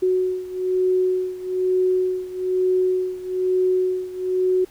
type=beating tone pair; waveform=sine; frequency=369.1 / 370.2 Hz; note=F#4 / F#4; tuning=-4 / +1 cents; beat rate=1.1 Hz; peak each=-20 / -23 dBFS; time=0.02-4.65 s; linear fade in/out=10 ms; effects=pink hiss -52 dBFS RMS until 4.7 s